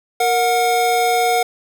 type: tone pair together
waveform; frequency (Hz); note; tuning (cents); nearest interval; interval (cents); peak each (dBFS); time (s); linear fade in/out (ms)
square; 466.2 / 729.1; A#4 / F#5; 0 / -26; minor sixth; 774; -20 / -16; 0.2-1.43; 5
effects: none